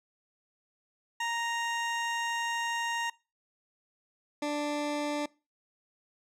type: tone pair in turn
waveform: 20% pulse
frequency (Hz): 932.3 / 294.2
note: A#5 / D4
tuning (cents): 0 / +3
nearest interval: octave + minor sixth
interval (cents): 1997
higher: first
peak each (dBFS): -25 / -25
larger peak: neither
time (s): 1.2-3.1 / 4.42-5.26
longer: first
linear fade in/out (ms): 5
effects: noise-tail reverb RT60 0.3 s tail -23 dB re dry + low-pass 8000 Hz 12 dB/octave